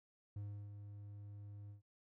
triangle tone with ADSR envelope, 102.3 Hz, G#2, 26 cents flat, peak -40 dBFS, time 0.36-1.82 s, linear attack 4 ms, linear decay 330 ms, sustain -7 dB, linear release 120 ms, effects none

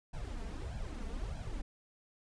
brown noise with flanger, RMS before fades -40 dBFS, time 0.13-1.62 s, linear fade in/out 10 ms, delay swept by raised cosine 1.2 to 4.5 ms, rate 1.6 Hz, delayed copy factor +0.85, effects resampled to 22050 Hz

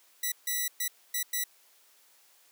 5% pulse tone bursts at uneven times, 1962 Hz, B6, 12 cents flat, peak -18 dBFS, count 5, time 0.23-0.32 / 0.47-0.68 / 0.8-0.88 / 1.14-1.23 / 1.33-1.44 s, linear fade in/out 5 ms, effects white hiss -62 dBFS RMS until 2.51 s + high-pass 400 Hz 12 dB/octave

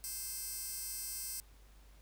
15% pulse tone with high-pass filter, 523 Hz, C5, 1 cent flat, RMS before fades -42 dBFS, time 0.04-1.4 s, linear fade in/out 0 ms, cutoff 8000 Hz, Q 1.2, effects added 50 Hz sine -57 dBFS peak until 2.01 s + pink hiss -66 dBFS RMS until 2.01 s

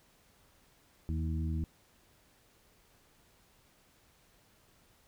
harmonic tone with a mistuned harmonic, 80 Hz, D#2, 49 cents sharp, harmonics 1 / 2 / 3 / 4, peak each -32 / -38 / -42 / -44 dBFS, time 1.09-1.64 s, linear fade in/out 0 ms, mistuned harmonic 3, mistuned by -34 cents, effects pink hiss -66 dBFS RMS until 5.07 s

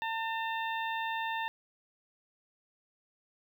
harmonic tone, 900 Hz, A5, 39 cents sharp, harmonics 1 / 2 / 3 / 4, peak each -34 / -37 / -41 / -43 dBFS, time 0.02-1.48 s, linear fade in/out 0 ms, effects 10-bit

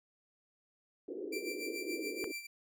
pink band-pass noise, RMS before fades -41 dBFS, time 1.08-2.32 s, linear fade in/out 2 ms, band 310 to 450 Hz, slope 48 dB/octave
sawtooth tone with tremolo, 2349 Hz, D7, in tune, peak -35 dBFS, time 1.32-2.47 s, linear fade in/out 10 ms, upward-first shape sine, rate 7 Hz, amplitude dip 70%
click, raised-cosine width 0.5 ms, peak -28 dBFS, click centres 2.242 s
effects none

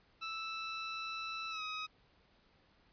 15% pulse tone with pitch glide, 1318.5 to 1264.8 Hz, E6 to D#6, 0 to +28 cents, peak -32 dBFS, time 0.21-1.87 s, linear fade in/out 20 ms, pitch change -72 cents, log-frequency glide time 1.5-1.62 s, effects pink hiss -69 dBFS RMS until 2.92 s + resampled to 11025 Hz

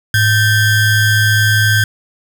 square ring-modulated tone, 830.6 Hz, G#5, in tune, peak -7 dBFS, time 0.14-1.84 s, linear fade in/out 2 ms, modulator 724 Hz, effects none

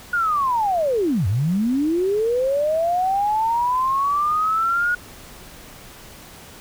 sine linear two-way sweep, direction down then up, 1455 to 87.31 to 1455 Hz, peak -17 dBFS, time 0.13-4.95 s, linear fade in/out 5 ms, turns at 1.27 s, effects pink hiss -42 dBFS RMS until 6.6 s

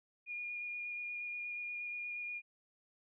sine tone with vibrato, 2431 Hz, D#7, 41 cents flat, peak -39 dBFS, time 0.26-2.42 s, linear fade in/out 50 ms, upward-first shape square, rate 8.4 Hz, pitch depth 10 cents each way, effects none

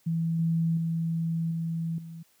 sine tone with level steps, 164.81 Hz, E3, in tune, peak -24 / -22 / -25 / -27 / -38 dBFS, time 0.06-2.23 s, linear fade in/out 10 ms, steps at 0.39 / 0.77 / 1.51 / 1.98 s, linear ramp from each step 2 ms, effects white hiss -65 dBFS RMS until 2.4 s + high-pass 100 Hz 12 dB/octave

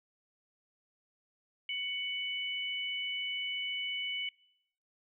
sine tone pair together, 2233 / 2981 Hz, C#7 / F#7, +12 / +12 cents, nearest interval perfect fourth, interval 500 cents, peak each -37 / -36 dBFS, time 1.69-4.29 s, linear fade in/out 2 ms, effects noise-tail reverb RT60 0.8 s tail -24 dB re dry

